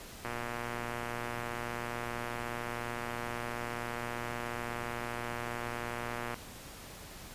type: click train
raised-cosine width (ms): 0.5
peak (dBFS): -22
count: 726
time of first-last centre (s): 0.25-6.342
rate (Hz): 119
effects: pink hiss -48 dBFS RMS until 7.34 s + resampled to 32000 Hz